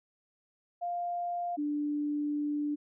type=tone pair in turn; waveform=sine; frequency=700 / 294.3 Hz; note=F5 / D4; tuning=+4 / +4 cents; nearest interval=octave + minor third; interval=1500 cents; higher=first; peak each=-31 / -29 dBFS; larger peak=second; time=0.81-1.57 / 1.57-2.76 s; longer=second; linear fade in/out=20 ms; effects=none